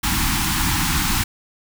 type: band-stop noise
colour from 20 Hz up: pink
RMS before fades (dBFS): -20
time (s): 0.03-1.24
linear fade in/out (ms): 10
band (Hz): 340 to 780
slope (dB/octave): 96
effects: none